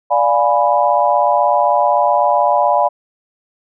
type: chord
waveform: sine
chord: D diminished seventh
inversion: none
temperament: equal with one note detuned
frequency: 587.3 / 703.3 / 830.6 / 987.8 Hz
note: D5 / F5 / Ab5 / Cb6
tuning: 0 / +12 / 0 / 0 cents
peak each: -16 dBFS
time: 0.1-2.89 s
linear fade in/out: 20 ms
effects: none